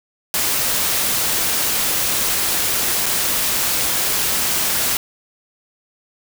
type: noise with dropouts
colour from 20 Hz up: white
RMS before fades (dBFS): -19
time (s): 0.34-4.97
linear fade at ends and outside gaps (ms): 1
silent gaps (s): 3.059-3.063
effects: none